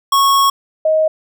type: tone pair in turn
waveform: square / sine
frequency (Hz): 1102 / 628.4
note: C#6 / D#5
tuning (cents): -11 / +17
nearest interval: minor seventh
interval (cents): 972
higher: first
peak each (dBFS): -10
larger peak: neither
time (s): 0.12-0.5 / 0.85-1.08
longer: first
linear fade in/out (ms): 5
effects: none